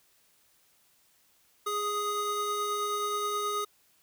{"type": "tone pair together", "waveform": "square", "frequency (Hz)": [412.8, 1247.8], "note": ["G#4", "D#6"], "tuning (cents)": [-10, 5], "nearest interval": "octave + perfect fifth", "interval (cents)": 1915, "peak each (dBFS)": [-35, -31], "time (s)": [1.66, 3.65], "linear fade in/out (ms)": 10, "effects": ["white hiss -66 dBFS RMS until 4.02 s"]}